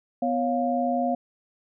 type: tone cluster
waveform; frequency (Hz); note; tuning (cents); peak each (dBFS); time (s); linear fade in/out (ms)
sine; 248.6 / 552 / 704; B3 / C#5 / F5; +12 / -7 / +14; -26 / -29 / -25; 0.22-1.15; 5
effects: none